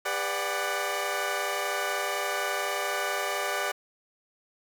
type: chord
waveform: 15% pulse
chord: G major seventh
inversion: none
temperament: equal with one note detuned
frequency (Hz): 402.1 / 493.9 / 587.3 / 740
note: G4 / B4 / D5 / F#5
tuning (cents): +44 / 0 / 0 / 0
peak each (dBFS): -28 / -30 / -25 / -27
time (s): 0.05-3.72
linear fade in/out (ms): 10
effects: none